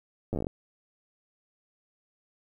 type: slowing click train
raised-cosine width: 2 ms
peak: -18 dBFS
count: 10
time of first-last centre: 0.33-0.469 s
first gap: 9 ms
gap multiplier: 1.13
effects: 10-bit